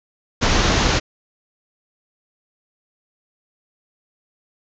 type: low-pass noise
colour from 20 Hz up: pink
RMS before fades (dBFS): -17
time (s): 0.41-1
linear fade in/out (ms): 20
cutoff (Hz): 6800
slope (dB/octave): 96
effects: none